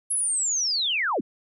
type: linear sweep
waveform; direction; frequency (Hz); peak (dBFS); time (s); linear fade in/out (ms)
sine; down; 10800 to 158.9; -22; 0.1-1.21; 10
effects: none